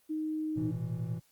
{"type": "tone", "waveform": "sine", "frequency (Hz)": 311.1, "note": "D#4", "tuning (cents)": 0, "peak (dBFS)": -31, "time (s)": [0.09, 0.72], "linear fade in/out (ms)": 20}
{"type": "chord", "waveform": "triangle", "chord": "A suspended second", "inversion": "none", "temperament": "equal with one note detuned", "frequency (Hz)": [112.7, 123.47, 164.81], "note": ["A2", "B2", "E3"], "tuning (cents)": [42, 0, 0], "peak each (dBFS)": -35, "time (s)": [0.56, 1.2], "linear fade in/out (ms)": 20}
{"effects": ["white hiss -68 dBFS RMS until 1.31 s", "Opus 32 kbps"]}